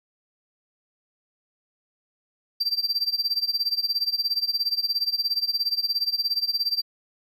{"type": "tone with tremolo", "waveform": "triangle", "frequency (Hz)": 4699, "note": "D8", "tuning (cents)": 0, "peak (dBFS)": -18, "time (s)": [2.6, 6.82], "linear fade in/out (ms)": 10, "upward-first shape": "sine", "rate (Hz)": 17, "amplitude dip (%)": 90, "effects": []}